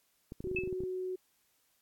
clicks, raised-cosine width 3 ms, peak -29 dBFS, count 12, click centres 0.321 / 0.405 / 0.442 / 0.472 / 0.514 / 0.548 / 0.587 / 0.636 / 0.675 / 0.727 / 0.805 / 0.836 s
sine tone, 370 Hz, F#4, in tune, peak -34 dBFS, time 0.44-1.16 s, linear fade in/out 10 ms
sine tone with exponential decay, 2611 Hz, E7, 17 cents flat, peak -28 dBFS, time 0.56-0.7 s, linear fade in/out 5 ms, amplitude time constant 30 ms
effects white hiss -73 dBFS RMS until 1.81 s + AAC 64 kbps

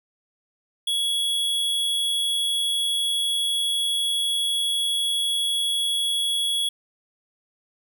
square tone, 3352 Hz, G#7, 15 cents sharp, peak -22 dBFS, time 0.87-6.69 s, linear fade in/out 5 ms, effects none

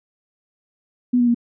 sine tone with pitch steps, 246.9 / 241.8 / 236.8 Hz, B3 / B3 / A#3, 0 / -36 / +27 cents, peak -13 dBFS, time 1.13-1.346 s, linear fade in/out 10 ms, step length 72 ms, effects none

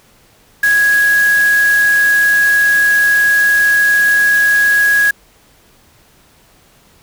sine tone in noise, 1661.2 Hz, G#6, in tune, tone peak -8 dBFS, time 0.63-5.11 s, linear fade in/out 5 ms, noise white, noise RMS -25 dBFS, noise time 0.63-5.11 s, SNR +14 dB, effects pink hiss -49 dBFS RMS until 7.02 s

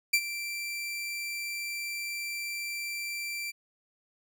sawtooth tone with ADSR envelope, 2349 Hz, D7, in tune, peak -16 dBFS, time 0.13-3.52 s, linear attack 9 ms, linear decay 60 ms, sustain -14 dB, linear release 24 ms, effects none

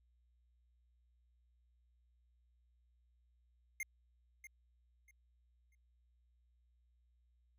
square tone with echo, 2116 Hz, C7, 19 cents sharp, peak -39 dBFS, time 3.8-3.83 s, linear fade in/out 2 ms, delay 640 ms, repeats 3, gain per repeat -12 dB, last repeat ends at 5.75 s, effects added 60 Hz sine -70 dBFS peak until 7.58 s

